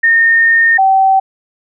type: tone pair in turn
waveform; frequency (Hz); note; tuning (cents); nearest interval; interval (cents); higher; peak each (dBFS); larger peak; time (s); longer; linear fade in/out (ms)
sine; 1831 / 769.8; A#6 / G5; -32 / -32; octave + minor third; 1500; first; -6; neither; 0.03-0.78 / 0.78-1.2; first; 10
effects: none